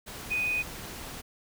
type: tone in noise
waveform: sine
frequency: 2489 Hz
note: D#7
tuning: in tune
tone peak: -26 dBFS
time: 0.3-0.63 s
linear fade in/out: 20 ms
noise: pink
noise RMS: -41 dBFS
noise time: 0.06-1.22 s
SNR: +12 dB
effects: none